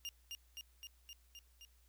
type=tone with echo; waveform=30% pulse; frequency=2822 Hz; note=F7; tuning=17 cents sharp; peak=-39 dBFS; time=0.05-0.09 s; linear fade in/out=0 ms; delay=260 ms; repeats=6; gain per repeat=-2 dB; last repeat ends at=1.65 s; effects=added 60 Hz sine -66 dBFS peak until 1.88 s + white hiss -74 dBFS RMS until 1.88 s